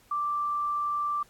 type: tone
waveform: sine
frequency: 1174.7 Hz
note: D6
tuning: in tune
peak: -26 dBFS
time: 0.11-1.23 s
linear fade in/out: 5 ms
effects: pink hiss -60 dBFS RMS until 1.29 s + AAC 64 kbps